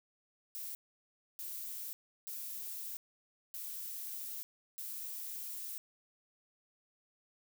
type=noise bursts at uneven times; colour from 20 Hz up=violet; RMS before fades=-43 dBFS; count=5; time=0.55-0.75 / 1.39-1.93 / 2.27-2.97 / 3.54-4.43 / 4.78-5.78 s; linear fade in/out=0 ms; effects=none